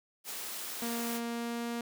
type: high-pass noise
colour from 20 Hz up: white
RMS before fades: -40 dBFS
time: 0.24-1.21 s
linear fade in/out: 50 ms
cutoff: 250 Hz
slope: 12 dB/octave
type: tone with pitch glide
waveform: sawtooth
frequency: 234 to 235.4 Hz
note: A#3 to A#3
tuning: +7 to +17 cents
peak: -30 dBFS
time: 0.82-1.81 s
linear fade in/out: 2 ms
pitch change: +10 cents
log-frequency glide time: 1.18-1.68 s
effects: none